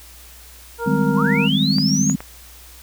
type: harmonic tone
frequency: 467.4 Hz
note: A#4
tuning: 5 cents sharp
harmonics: 1 / 2 / 3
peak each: -24 / -27 / -29 dBFS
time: 0.78-1.49 s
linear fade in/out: 50 ms
type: chord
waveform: sine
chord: Ab major seventh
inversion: second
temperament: just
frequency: 155.74 / 194.67 / 207.7 / 259.6 Hz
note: Eb3 / G3 / Ab3 / C4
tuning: +2 / -12 / 0 / -13 cents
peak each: -21 dBFS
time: 0.86-2.16 s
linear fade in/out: 10 ms
type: linear sweep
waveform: sine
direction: up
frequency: 809 to 7000 Hz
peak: -20 dBFS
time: 1.14-2.15 s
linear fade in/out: 50 ms
type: clicks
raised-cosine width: 0.5 ms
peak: -17 / -16 / -18 dBFS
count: 3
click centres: 1.784 / 2.098 / 2.205 s
effects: added 60 Hz sine -44 dBFS peak until 2.82 s + white hiss -44 dBFS RMS until 2.82 s